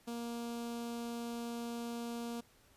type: tone with notch filter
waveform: sawtooth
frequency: 235.1 Hz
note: A#3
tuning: 15 cents sharp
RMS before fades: -41 dBFS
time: 0.07-2.41 s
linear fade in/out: 10 ms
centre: 1900 Hz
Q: 1.4
effects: pink hiss -66 dBFS RMS until 2.76 s + resampled to 32000 Hz